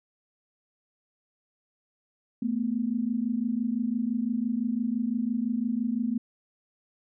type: tone pair together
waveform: sine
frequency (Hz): 221 / 246.9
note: A3 / B3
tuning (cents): +8 / 0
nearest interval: major second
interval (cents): 192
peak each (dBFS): -28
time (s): 2.42-6.18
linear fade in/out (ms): 5
effects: none